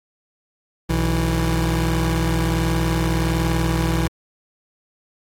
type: tone pair together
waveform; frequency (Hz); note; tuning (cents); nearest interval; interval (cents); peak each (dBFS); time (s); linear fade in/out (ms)
25% pulse; 61.39 / 163.8; B1 / E3; -10 / -11; octave + perfect fourth; 1699; -17; 0.89-4.08; 10
effects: AAC 48 kbps